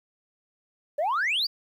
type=exponential sweep; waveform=sine; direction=up; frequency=554.4 to 4920 Hz; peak=-21 dBFS; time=0.98-1.47 s; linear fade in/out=10 ms; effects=tanh soft clip ceiling -21 dBFS + 10-bit